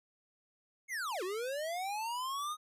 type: linear two-way sweep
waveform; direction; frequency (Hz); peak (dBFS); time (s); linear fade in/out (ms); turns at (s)
square; down then up; 2217 to 349.2 to 1255; -36; 0.88-2.57; 50; 1.23
effects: resampled to 32000 Hz